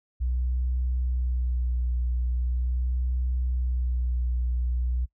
sine tone with vibrato, 61.74 Hz, B1, in tune, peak -22 dBFS, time 0.2-5.06 s, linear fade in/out 20 ms, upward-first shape sine, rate 0.41 Hz, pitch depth 24 cents each way, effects noise-tail reverb RT60 0.1 s tail -22 dB re dry + tanh soft clip ceiling -20 dBFS

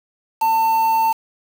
triangle tone with quantisation, 895 Hz, A5, 29 cents sharp, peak -12 dBFS, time 0.41-1.13 s, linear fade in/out 10 ms, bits 5, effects none

